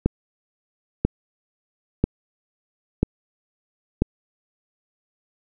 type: click train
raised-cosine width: 3 ms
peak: -4 dBFS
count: 5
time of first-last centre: 0.06-4.02 s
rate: 1.01 Hz
effects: none